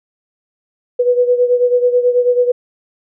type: beating tone pair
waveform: sine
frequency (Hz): 489.9 / 499.1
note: B4 / B4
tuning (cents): -14 / +18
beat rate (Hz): 9.2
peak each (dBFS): -11 / -16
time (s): 0.99-2.52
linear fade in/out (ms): 10
effects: none